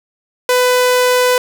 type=tone; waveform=sawtooth; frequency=499.4 Hz; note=B4; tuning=19 cents sharp; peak=-6 dBFS; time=0.49-1.38 s; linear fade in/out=2 ms; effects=none